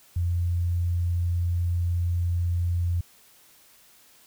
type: tone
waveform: sine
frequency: 86.9 Hz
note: F2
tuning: 8 cents flat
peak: -22 dBFS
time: 0.16-3.01 s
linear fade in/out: 5 ms
effects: white hiss -56 dBFS RMS until 4.26 s